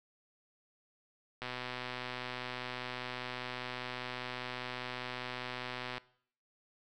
click train, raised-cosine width 0.3 ms, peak -23 dBFS, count 571, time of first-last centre 1.42-5.98 s, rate 125 Hz, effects noise-tail reverb RT60 0.6 s tail -21 dB re dry

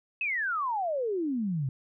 sine exponential sweep, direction down, 2643 to 126.1 Hz, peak -27 dBFS, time 0.21-1.69 s, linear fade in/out 2 ms, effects none

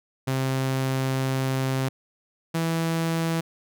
sawtooth tone pair in turn, 132.4 / 164.42 Hz, C3 / E3, +21 / -4 cents, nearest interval major third, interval 375 cents, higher second, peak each -19 dBFS, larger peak neither, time 0.27-1.89 / 2.54-3.41 s, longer first, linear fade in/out 10 ms, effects none

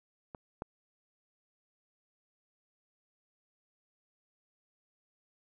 clicks, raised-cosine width 1 ms, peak -29 / -23 dBFS, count 2, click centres 0.348 / 0.621 s, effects none

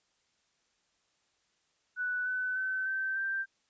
sine tone with pitch steps, 1484 / 1505.6 / 1527.5 / 1549.7 / 1572.2 Hz, F#6 / F#6 / G6 / G6 / G6, +5 / +30 / -45 / -20 / +5 cents, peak -30 dBFS, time 1.96-3.46 s, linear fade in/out 50 ms, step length 300 ms, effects white hiss -74 dBFS RMS until 3.69 s + resampled to 16000 Hz

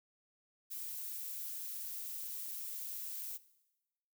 violet noise, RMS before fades -43 dBFS, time 0.7-3.38 s, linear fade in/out 20 ms, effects noise-tail reverb RT60 1.0 s tail -18 dB re dry

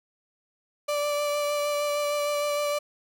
35% pulse tone with vibrato, 585 Hz, D5, 7 cents flat, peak -23 dBFS, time 0.88-2.79 s, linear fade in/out 10 ms, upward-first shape sine, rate 6.5 Hz, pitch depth 13 cents each way, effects none

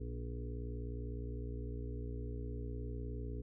harmonic tone with a mistuned harmonic, 59.7 Hz, A#1, 42 cents sharp, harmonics 1 / 2 / 4 / 5 / 6 / 7 / 8, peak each -41 / -45 / -51 / -52 / -61 / -50 / -56 dBFS, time 0-3.42 s, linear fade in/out 10 ms, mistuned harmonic 4, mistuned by +24 cents, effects none

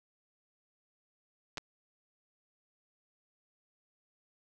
clicks, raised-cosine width 0.2 ms, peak -21 dBFS, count 2, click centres 1.573 / 1.58 s, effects none

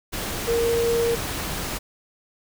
sine tone in noise, 466.2 Hz, A#4, in tune, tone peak -19 dBFS, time 0.47-1.16 s, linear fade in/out 20 ms, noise pink, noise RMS -29 dBFS, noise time 0.12-1.79 s, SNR +7 dB, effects none

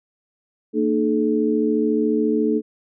sine tone cluster, 229.6 / 303.7 / 429.3 Hz, A#3 / D#4 / A4, -26 / -42 / -43 cents, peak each -21 dBFS, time 0.73-2.62 s, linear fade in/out 50 ms, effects none

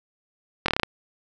slowing click train, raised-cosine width 0.3 ms, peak -5 dBFS, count 7, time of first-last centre 0.66-0.833 s, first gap 23 ms, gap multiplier 1.09, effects none

